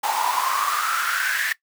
pink noise with high-pass filter sweep, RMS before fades -23 dBFS, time 0.03-1.53 s, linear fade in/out 10 ms, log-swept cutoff 830 to 1800 Hz, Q 8.8, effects noise-tail reverb RT60 0.1 s tail -18 dB re dry

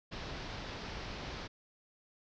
pink low-pass noise, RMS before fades -43 dBFS, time 0.11-1.48 s, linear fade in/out 20 ms, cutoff 5500 Hz, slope 48 dB/octave, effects none

